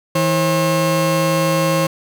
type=tone pair together; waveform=30% pulse; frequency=161.99 / 538 Hz; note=E3 / C5; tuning=-30 / +48 cents; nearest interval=octave + major sixth; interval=2078 cents; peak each=-15 / -14 dBFS; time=0.15-1.87 s; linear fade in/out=5 ms; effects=none